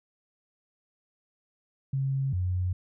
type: tone pair in turn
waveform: sine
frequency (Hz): 135.4 / 90.98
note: C#3 / F#2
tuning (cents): -40 / -29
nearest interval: perfect fifth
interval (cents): 689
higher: first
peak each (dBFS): -25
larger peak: neither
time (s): 1.93-2.33 / 2.33-2.73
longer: neither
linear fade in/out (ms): 5
effects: none